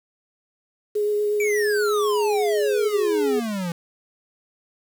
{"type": "tone with vibrato", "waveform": "sine", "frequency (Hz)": 417.3, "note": "G#4", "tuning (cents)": 8, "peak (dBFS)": -19, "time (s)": [0.95, 3.4], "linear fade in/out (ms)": 10, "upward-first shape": "triangle", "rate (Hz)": 8.3, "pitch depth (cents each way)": 16}
{"type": "exponential sweep", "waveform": "square", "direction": "down", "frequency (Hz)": [2351, 165.7], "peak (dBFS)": -25, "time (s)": [1.4, 3.72], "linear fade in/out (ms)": 2}
{"effects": ["7-bit"]}